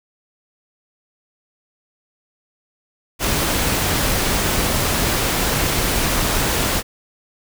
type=noise; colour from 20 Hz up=pink; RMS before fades=-19 dBFS; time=3.19-6.83 s; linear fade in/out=50 ms; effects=none